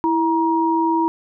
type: tone pair together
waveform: sine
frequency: 328.8 / 947.3 Hz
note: E4 / A#5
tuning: -4 / +28 cents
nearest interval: octave + tritone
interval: 1832 cents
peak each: -18 dBFS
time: 0.04-1.08 s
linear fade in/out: 0 ms
effects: none